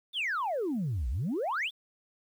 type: exponential two-way sweep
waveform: sine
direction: down then up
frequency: 3691 to 55 to 3691 Hz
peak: -27 dBFS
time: 0.13-1.71 s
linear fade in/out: 50 ms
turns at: 1.09 s
effects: tanh soft clip ceiling -26 dBFS + 10-bit